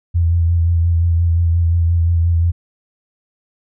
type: tone with vibrato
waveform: sine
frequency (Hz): 84.5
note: E2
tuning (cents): +43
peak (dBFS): -11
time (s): 0.14-2.52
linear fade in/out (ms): 20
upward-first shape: sine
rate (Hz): 5.7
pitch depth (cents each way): 31
effects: none